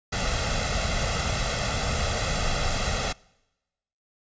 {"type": "noise with comb filter", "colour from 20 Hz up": "pink", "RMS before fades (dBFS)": -26, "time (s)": [0.12, 3.13], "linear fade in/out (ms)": 10, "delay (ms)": 1.5, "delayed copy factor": 0.7, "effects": ["noise-tail reverb RT60 1.0 s tail -25 dB re dry", "resampled to 16000 Hz"]}